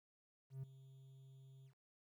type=tone with ADSR envelope; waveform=triangle; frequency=133.6 Hz; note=C3; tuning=36 cents sharp; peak=-40 dBFS; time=0.5-1.74 s; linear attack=130 ms; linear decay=10 ms; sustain=-16 dB; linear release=82 ms; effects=tanh soft clip ceiling -36 dBFS + 13-bit